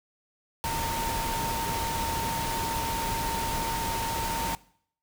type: tone in noise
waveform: sine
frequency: 914 Hz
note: A#5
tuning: 34 cents flat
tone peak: -30 dBFS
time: 0.64-4.55 s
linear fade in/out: 0 ms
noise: pink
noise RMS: -32 dBFS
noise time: 0.64-4.55 s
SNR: -1 dB
effects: noise-tail reverb RT60 0.6 s tail -21 dB re dry